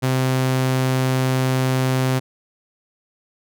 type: tone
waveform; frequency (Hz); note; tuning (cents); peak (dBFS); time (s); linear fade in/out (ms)
sawtooth; 130; C3; -11; -13; 0.02-2.2; 20
effects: none